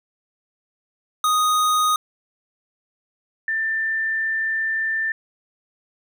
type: tone pair in turn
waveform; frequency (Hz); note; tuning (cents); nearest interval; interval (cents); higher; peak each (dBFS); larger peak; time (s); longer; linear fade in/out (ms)
square / sine; 1244 / 1782.8; D#6 / A6; -1 / +22; tritone; 623; second; -17 / -20; first; 1.24-1.96 / 3.48-5.12; second; 2
effects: none